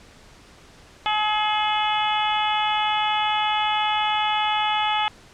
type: harmonic tone with a mistuned harmonic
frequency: 425.4 Hz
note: G#4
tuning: 42 cents sharp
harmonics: 2 / 3 / 4 / 5 / 6 / 7 / 8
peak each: -22 / -28 / -34 / -31 / -31 / -29 / -30 dBFS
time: 1.06-5.08 s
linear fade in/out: 0 ms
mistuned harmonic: 4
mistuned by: -15 cents
effects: pink hiss -49 dBFS RMS until 5.33 s + low-pass 7000 Hz 12 dB/octave